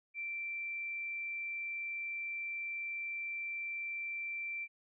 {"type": "tone", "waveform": "sine", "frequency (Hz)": 2347, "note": "D7", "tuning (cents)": -2, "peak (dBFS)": -37, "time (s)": [0.14, 4.68], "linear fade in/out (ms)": 50, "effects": []}